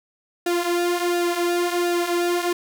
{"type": "tone with flanger", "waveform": "sawtooth", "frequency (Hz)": 349.2, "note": "F4", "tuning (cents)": 0, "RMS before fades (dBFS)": -22, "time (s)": [0.46, 2.53], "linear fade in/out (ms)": 5, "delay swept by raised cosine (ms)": [0.9, 4.8], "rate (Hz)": 1.4, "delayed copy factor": -0.65, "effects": []}